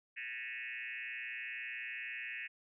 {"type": "tone with frequency modulation", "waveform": "sine", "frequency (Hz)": 2200, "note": "C#7", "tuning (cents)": -14, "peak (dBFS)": -40, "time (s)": [0.16, 2.48], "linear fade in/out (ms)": 20, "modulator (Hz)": 122, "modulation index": 4.1, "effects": []}